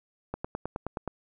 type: click train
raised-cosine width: 1 ms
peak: -18 dBFS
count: 8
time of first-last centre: 0.34-1.077 s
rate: 9.5 Hz
effects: none